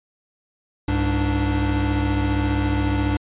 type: tone cluster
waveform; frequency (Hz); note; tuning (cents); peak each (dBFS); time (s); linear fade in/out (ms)
square; 66.9 / 102.5 / 292.9; C2 / G#2 / D4; +39 / -22 / -5; -24; 0.88-3.17; 5
effects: resampled to 8000 Hz